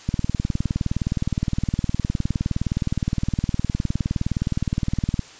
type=click train; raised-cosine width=5 ms; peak=-9 dBFS; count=100; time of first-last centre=0.09-5.193 s; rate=19.4 Hz; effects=white hiss -44 dBFS RMS until 5.39 s + resampled to 16000 Hz